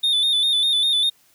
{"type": "tone with vibrato", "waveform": "triangle", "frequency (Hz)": 3584, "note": "A7", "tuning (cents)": 31, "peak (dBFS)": -15, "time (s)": [0.03, 1.1], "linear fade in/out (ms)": 10, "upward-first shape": "square", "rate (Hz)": 5, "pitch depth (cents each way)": 46, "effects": ["white hiss -58 dBFS RMS until 1.34 s"]}